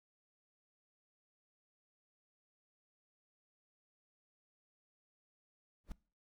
brown noise with exponential growth, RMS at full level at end -41 dBFS, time 5.84-5.92 s, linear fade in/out 0 ms, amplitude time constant 17 ms, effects noise-tail reverb RT60 0.4 s tail -22 dB re dry

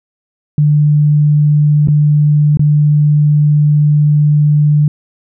sine tone with dropouts, 148.7 Hz, D3, 22 cents sharp, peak -6 dBFS, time 0.58-4.88 s, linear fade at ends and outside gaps 2 ms, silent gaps 1.874-1.884 / 2.572-2.594 s, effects none

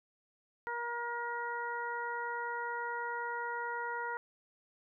harmonic tone, 474.7 Hz, A#4, 31 cents sharp, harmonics 1 / 2 / 3 / 4, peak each -43 / -38 / -40 / -44 dBFS, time 0.67-4.17 s, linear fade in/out 0 ms, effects none

